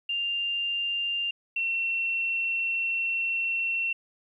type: tone pair in turn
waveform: sine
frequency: 2794 / 2713 Hz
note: F7 / E7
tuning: 0 / +49 cents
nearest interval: minor second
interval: 51 cents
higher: first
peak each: -26 / -25 dBFS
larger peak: second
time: 0.09-1.31 / 1.56-3.93 s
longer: second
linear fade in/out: 5 ms
effects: 11-bit